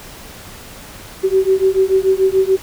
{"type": "beating tone pair", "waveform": "sine", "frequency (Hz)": [378.3, 385.2], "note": ["F#4", "G4"], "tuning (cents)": [38, -30], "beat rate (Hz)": 6.9, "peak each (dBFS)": -14, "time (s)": [1.23, 2.57], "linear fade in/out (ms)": 20, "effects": ["pink hiss -36 dBFS RMS until 2.62 s"]}